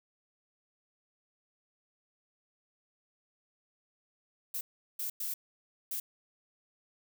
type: noise bursts at uneven times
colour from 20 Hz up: violet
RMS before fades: -36 dBFS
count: 4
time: 4.54-4.61 / 4.99-5.1 / 5.2-5.34 / 5.91-6 s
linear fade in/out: 5 ms
effects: none